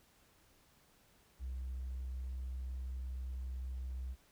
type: tone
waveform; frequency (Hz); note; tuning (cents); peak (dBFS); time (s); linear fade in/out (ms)
triangle; 63.9; C2; -40; -35; 1.39-4.16; 50
effects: tanh soft clip ceiling -36 dBFS + pink hiss -68 dBFS RMS until 4.31 s